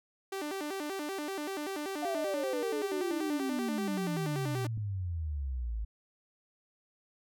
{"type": "tone with vibrato", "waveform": "sawtooth", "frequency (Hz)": 339.9, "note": "F4", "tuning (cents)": -47, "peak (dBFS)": -31, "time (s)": [0.32, 4.67], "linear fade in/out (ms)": 5, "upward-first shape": "square", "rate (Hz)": 5.2, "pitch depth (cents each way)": 230}
{"type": "exponential sweep", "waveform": "sine", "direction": "down", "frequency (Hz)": [719, 51.91], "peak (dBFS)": -32, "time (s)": [2.02, 5.85], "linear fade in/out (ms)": 10}
{"type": "click", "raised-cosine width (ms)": 5, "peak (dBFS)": -30, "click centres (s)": 4.776}
{"effects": []}